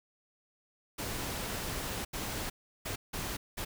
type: noise bursts at uneven times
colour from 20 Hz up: pink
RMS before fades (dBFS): -37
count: 5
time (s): 0.98-2.05 / 2.13-2.5 / 2.85-2.96 / 3.13-3.37 / 3.57-3.65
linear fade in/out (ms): 10
effects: none